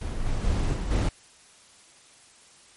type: noise with level steps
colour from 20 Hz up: brown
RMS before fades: -30 / -27 / -24 / -28 / -21 dBFS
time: 0.01-1.09 s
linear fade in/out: 5 ms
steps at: 0.24 / 0.43 / 0.73 / 0.9 s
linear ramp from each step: 20 ms
effects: white hiss -54 dBFS RMS until 2.76 s + MP3 48 kbps